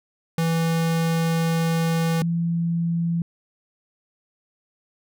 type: tone pair in turn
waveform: square / sine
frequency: 164.81 / 168.66 Hz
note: E3 / E3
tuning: 0 / +40 cents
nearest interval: unison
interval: 40 cents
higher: second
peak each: -20 dBFS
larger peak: neither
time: 0.38-2.22 / 2.22-3.22 s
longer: first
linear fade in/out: 2 ms
effects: none